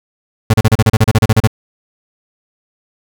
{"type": "tone bursts", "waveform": "35% pulse", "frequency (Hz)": 110, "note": "A2", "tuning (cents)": 0, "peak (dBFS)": -4, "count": 14, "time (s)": [0.5, 1.474], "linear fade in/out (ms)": 5, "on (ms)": 38, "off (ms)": 34, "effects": []}